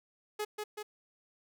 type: tone with echo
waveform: sawtooth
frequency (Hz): 421.8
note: G#4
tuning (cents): +27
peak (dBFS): -29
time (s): 0.39-0.45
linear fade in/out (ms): 10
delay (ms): 190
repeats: 2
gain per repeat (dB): -3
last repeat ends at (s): 0.83
effects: none